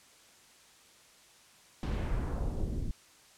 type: noise with low-pass filter sweep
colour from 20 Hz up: brown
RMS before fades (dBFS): -33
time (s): 1.83-2.91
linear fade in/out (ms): 0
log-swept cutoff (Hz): 5100 to 210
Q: 0.97
effects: white hiss -59 dBFS RMS until 3.37 s + low-pass 9000 Hz 12 dB/octave